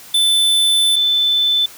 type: tone pair in turn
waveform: square / sine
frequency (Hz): 3520 / 3520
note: A7 / A7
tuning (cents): 0 / 0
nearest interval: unison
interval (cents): 0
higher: neither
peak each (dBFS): -12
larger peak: neither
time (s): 0.14-0.96 / 0.96-1.66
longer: first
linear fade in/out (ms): 5
effects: white hiss -39 dBFS RMS until 1.77 s + high-pass 60 Hz 12 dB/octave